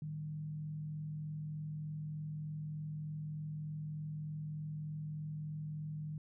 sine tone with frequency modulation, 152.8 Hz, D#3, 31 cents flat, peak -39 dBFS, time 0.02-6.18 s, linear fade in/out 2 ms, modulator 43.3 Hz, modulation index 0.33, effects none

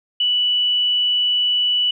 sine tone, 2960 Hz, F#7, in tune, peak -15 dBFS, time 0.2-1.91 s, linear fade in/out 5 ms, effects none

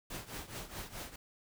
pink noise with tremolo, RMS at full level -41 dBFS, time 0.1-1.16 s, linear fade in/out 5 ms, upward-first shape triangle, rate 4.7 Hz, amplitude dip 85%, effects none

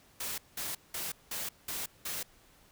white noise bursts, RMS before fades -37 dBFS, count 6, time 0.2-2.23 s, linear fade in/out 5 ms, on 180 ms, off 190 ms, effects pink hiss -62 dBFS RMS until 2.71 s

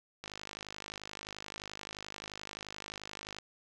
click train, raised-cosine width 0.2 ms, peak -24 dBFS, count 163, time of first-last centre 0.24-3.386 s, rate 51.5 Hz, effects none

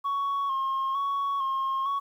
sine tone with vibrato, 1094 Hz, C#6, 23 cents flat, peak -23 dBFS, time 0.04-2 s, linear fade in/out 20 ms, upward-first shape square, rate 1.1 Hz, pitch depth 34 cents each way, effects tanh soft clip ceiling -24 dBFS + 10-bit

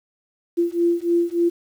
sine beating tone pair, 341.2 / 344.6 Hz, F4 / F4, -40 / -23 cents, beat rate 3.4 Hz, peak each -20 dBFS, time 0.57-1.5 s, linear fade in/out 20 ms, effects 8-bit

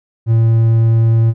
triangle tone, 113.7 Hz, A#2, 43 cents flat, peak -6 dBFS, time 0.26-1.34 s, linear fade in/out 50 ms, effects none

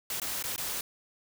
white noise with dropouts, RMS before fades -34 dBFS, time 0.1-0.81 s, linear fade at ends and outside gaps 2 ms, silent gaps 0.2-0.217 / 0.426-0.439 / 0.562-0.579 s, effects none

